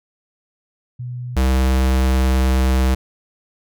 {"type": "tone pair in turn", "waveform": ["sine", "square"], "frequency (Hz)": [123.47, 64.95], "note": ["B2", "C2"], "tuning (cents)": [0, -12], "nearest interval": "major seventh", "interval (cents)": 1112, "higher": "first", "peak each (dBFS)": [-25, -14], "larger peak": "second", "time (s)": [[0.99, 1.36], [1.36, 2.95]], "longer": "second", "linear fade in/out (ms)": 10, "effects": []}